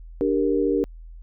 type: chord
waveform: sine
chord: G minor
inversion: second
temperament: equal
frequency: 293.7 / 392 / 466.2 Hz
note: D4 / G4 / Bb4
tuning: 0 / 0 / 0 cents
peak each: -23 dBFS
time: 0.21-0.84 s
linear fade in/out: 0 ms
effects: added 41 Hz sine -38 dBFS peak until 1.22 s